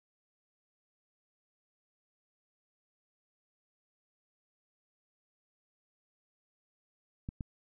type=clicks; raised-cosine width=5 ms; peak=-25 dBFS; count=2; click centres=7.289 / 7.408 s; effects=none